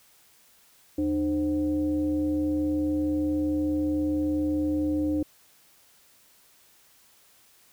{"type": "tone with frequency modulation", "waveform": "sine", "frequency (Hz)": 302.2, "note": "D4", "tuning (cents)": 50, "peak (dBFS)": -23, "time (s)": [0.98, 5.23], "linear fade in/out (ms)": 5, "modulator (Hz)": 223, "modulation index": 0.54, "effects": ["white hiss -59 dBFS RMS until 7.72 s"]}